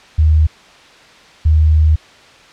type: tone pair in turn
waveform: sine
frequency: 77.78 / 77.78 Hz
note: D#2 / D#2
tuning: 0 / 0 cents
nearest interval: unison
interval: 0 cents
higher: neither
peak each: -7 dBFS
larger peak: neither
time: 0.18-0.47 / 1.45-1.96 s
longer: second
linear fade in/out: 10 ms
effects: white hiss -42 dBFS RMS until 2.52 s + low-pass 4000 Hz 12 dB/octave